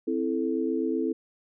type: chord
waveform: sine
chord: A minor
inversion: first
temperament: equal with one note detuned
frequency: 261.6 / 329.6 / 437.5 Hz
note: C4 / E4 / A4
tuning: 0 / 0 / -10 cents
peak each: -29 / -28 / -30 dBFS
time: 0.07-1.13 s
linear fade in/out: 10 ms
effects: none